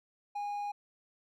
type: tone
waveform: triangle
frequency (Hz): 820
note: G#5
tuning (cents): -22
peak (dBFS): -32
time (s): 0.35-0.72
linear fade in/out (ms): 10
effects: none